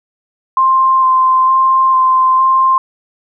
sine tone with vibrato, 1046.5 Hz, C6, in tune, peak -7 dBFS, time 0.57-2.78 s, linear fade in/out 2 ms, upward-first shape square, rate 1.1 Hz, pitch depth 10 cents each way, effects none

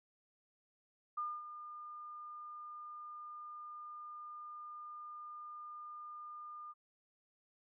sine tone with ADSR envelope, 1209 Hz, D6, 50 cents sharp, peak -35 dBFS, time 1.17-6.74 s, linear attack 10 ms, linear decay 240 ms, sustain -11 dB, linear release 34 ms, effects none

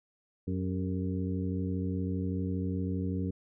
harmonic tone with a mistuned harmonic, 92.5 Hz, F#2, in tune, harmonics 1 / 2 / 3 / 4 / 5, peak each -33 / -34 / -36 / -43 / -43 dBFS, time 0.47-3.31 s, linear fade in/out 10 ms, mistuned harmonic 4, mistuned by +74 cents, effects none

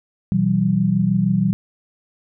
sine chord, E minor, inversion second, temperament equal with one note detuned, 123.47 / 164.81 / 191.08 Hz, B2 / E3 / G3, 0 / 0 / -44 cents, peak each -22 / -20 / -17 dBFS, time 0.32-1.53 s, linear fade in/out 0 ms, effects none

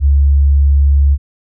sine tone, 70.3 Hz, C#2, 25 cents sharp, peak -6 dBFS, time 0-1.18 s, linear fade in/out 50 ms, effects none

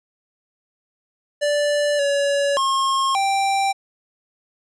square tone with pitch steps, 585 / 566 / 1077 / 785 Hz, D5 / C#5 / C6 / G5, -7 / +36 / +50 / +2 cents, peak -18 dBFS, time 1.41-3.73 s, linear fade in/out 20 ms, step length 580 ms, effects resampled to 22050 Hz

